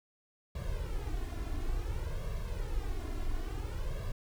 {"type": "noise with flanger", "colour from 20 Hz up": "brown", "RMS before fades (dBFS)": -35, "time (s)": [0.55, 4.12], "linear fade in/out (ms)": 5, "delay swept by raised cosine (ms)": [1.8, 2.9], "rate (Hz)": 0.57, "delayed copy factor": 0.9, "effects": []}